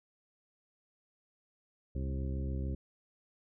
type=harmonic tone with a mistuned harmonic; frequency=66.9 Hz; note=C2; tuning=39 cents sharp; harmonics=1 / 2 / 3 / 4 / 5 / 6 / 8; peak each=-34 / -40 / -44 / -46 / -48 / -50 / -52 dBFS; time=1.95-2.75 s; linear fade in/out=5 ms; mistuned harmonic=1; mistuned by=+79 cents; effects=none